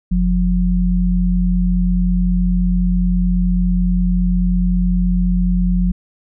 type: tone pair together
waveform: sine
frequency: 45.29 / 179.6 Hz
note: F#1 / F3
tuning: -36 / +49 cents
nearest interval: 2 octaves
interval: 2385 cents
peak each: -15 dBFS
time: 0.11-5.92 s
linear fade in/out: 10 ms
effects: none